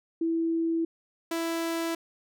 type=tone pair in turn; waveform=sine / sawtooth; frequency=329.6 / 331.5 Hz; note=E4 / E4; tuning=0 / +10 cents; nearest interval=unison; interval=10 cents; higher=second; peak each=-24 dBFS; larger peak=neither; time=0.21-0.85 / 1.31-1.95 s; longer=neither; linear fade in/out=5 ms; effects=none